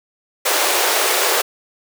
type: high-pass noise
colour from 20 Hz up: pink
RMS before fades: -17 dBFS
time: 0.45-1.42 s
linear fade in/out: 10 ms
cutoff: 370 Hz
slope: 48 dB/octave
effects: none